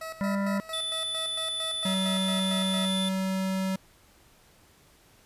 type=tone with tremolo; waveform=20% pulse; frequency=645 Hz; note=E5; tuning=38 cents flat; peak=-30 dBFS; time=0.01-2.87 s; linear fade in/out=5 ms; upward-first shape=square; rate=4.4 Hz; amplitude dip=70%
type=harmonic tone; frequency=198.1 Hz; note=G3; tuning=18 cents sharp; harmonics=1 / 3 / 5 / 7 / 9 / 10; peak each=-26 / -34 / -37 / -40 / -43 / -44 dBFS; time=0.21-0.6 s; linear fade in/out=0 ms
type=tone with vibrato; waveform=square; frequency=3500 Hz; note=A7; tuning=10 cents flat; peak=-30 dBFS; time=0.73-3.09 s; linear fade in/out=5 ms; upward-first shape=triangle; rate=15 Hz; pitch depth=11 cents each way
type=tone; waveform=square; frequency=190 Hz; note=F#3; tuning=46 cents sharp; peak=-27 dBFS; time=1.85-3.76 s; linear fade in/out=5 ms
effects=pink hiss -59 dBFS RMS until 5.25 s + resampled to 32000 Hz